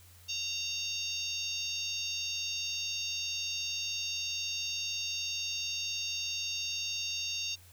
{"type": "harmonic tone with a mistuned harmonic", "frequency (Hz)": 922, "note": "A#5", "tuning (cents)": -19, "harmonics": [3, 4, 5, 6, 7], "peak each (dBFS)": [-38, -39, -40, -41, -41], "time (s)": [0.28, 7.56], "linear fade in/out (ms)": 20, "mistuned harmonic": 7, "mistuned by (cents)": -16, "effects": ["added 89 Hz sine -56 dBFS peak until 7.72 s", "white hiss -59 dBFS RMS until 7.72 s"]}